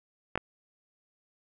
clicks, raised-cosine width 0.5 ms, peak -14 dBFS, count 2, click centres 0.356 / 0.376 s, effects none

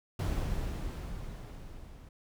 brown noise with level ramp, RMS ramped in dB -30 to -50 dBFS, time 0.19-2.09 s, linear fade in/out 5 ms, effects none

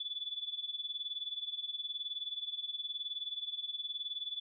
sine tone with tremolo, 3457 Hz, A7, 31 cents flat, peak -34 dBFS, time 0-4.4 s, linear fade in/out 5 ms, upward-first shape sine, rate 19 Hz, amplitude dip 80%, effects none

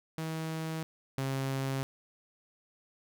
sawtooth tone pair in turn, 160.2 / 134.71 Hz, E3 / C#3, -49 / -49 cents, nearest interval minor third, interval 300 cents, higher first, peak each -30 / -27 dBFS, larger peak second, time 0.18-0.83 / 1.18-1.83 s, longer neither, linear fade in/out 0 ms, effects none

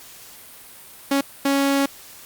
sawtooth tone bursts at uneven times, 277.2 Hz, C#4, in tune, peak -13 dBFS, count 2, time 1.11-1.21 / 1.45-1.86 s, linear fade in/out 5 ms, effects white hiss -43 dBFS RMS until 2.25 s + Opus 48 kbps

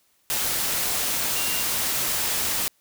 sine tone in noise, 2783 Hz, F7, 7 cents flat, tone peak -32 dBFS, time 1.36-1.63 s, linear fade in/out 0 ms, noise white, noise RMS -25 dBFS, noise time 0.3-2.68 s, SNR -10 dB, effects white hiss -65 dBFS RMS until 2.8 s

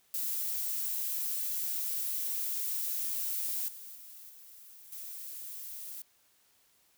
violet noise with level steps, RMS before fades -34 / -47 / -50 / -53 / -43 dBFS, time 0.14-6.02 s, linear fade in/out 2 ms, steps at 3.68 / 3.95 / 4.29 / 4.92 s, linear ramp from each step 5 ms, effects white hiss -68 dBFS RMS until 6.97 s

